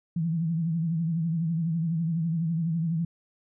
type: tone with vibrato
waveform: sine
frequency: 164.81 Hz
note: E3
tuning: in tune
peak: -24 dBFS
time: 0.16-3.05 s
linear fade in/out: 5 ms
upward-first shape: triangle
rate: 12 Hz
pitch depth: 98 cents each way
effects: none